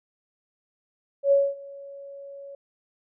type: tone with ADSR envelope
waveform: sine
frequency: 558 Hz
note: C#5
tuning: 11 cents sharp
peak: -14 dBFS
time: 1.23-2.55 s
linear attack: 86 ms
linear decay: 230 ms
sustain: -24 dB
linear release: 3 ms
effects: none